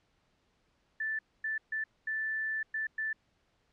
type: tone bursts at uneven times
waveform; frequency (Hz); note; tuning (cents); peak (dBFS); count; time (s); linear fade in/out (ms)
sine; 1760; A6; 0; -31; 6; 1-1.19 / 1.44-1.58 / 1.72-1.84 / 2.07-2.63 / 2.74-2.87 / 2.98-3.13; 5
effects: pink hiss -73 dBFS RMS until 3.72 s + low-pass 5000 Hz 12 dB/octave